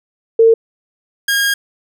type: tone pair in turn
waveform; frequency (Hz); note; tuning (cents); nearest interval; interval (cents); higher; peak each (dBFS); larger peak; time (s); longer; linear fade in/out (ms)
sine / sawtooth; 453.5 / 1626.4; A#4 / G#6; -48 / -37; octave + minor seventh; 2211; second; -5 / -9; first; 0.39-0.54 / 1.28-1.54; second; 5
effects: none